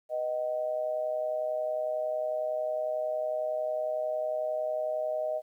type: tone with amplitude modulation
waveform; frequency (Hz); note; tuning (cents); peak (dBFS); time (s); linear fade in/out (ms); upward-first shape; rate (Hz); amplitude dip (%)
sine; 622.3; D#5; 0; -25; 0.09-5.42; 50; sine; 131; 70
effects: 11-bit